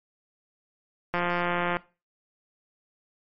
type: click train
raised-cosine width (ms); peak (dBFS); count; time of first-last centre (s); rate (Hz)
0.5; -12; 111; 1.14-1.769; 175
effects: noise-tail reverb RT60 0.3 s tail -19 dB re dry + MP3 32 kbps